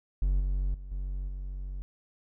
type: tone with level steps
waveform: triangle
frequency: 46.78 Hz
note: F#1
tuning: 20 cents sharp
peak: -21 / -24 / -37 / -29 / -32 dBFS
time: 0.22-1.82 s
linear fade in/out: 0 ms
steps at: 0.4 / 0.74 / 0.91 / 1.28 s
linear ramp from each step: 5 ms
effects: none